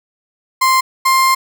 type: tone pair in turn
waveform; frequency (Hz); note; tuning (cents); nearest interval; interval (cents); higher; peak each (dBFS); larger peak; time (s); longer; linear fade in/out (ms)
35% pulse; 1046.5 / 1054.4; C6 / C6; 0 / +13; unison; 13; second; -8; neither; 0.61-0.81 / 1.05-1.35; second; 10
effects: none